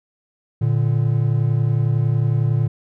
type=tone pair together; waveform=triangle; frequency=115.2 / 146.15 Hz; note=A#2 / D3; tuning=-20 / -8 cents; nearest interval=major third; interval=412 cents; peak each=-15 / -18 dBFS; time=0.61-2.68 s; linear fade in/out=10 ms; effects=none